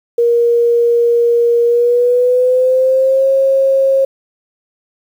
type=tone with pitch glide; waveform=sine; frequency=472 to 539.1 Hz; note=A#4 to C#5; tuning=+22 to -48 cents; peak=-8 dBFS; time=0.18-4.05 s; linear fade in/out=5 ms; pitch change=+230 cents; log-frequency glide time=1.65-3.28 s; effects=7-bit